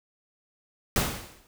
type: noise with exponential decay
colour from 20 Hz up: pink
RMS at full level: -22 dBFS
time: 0.96-1.47 s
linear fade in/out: 1 ms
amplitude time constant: 110 ms
effects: none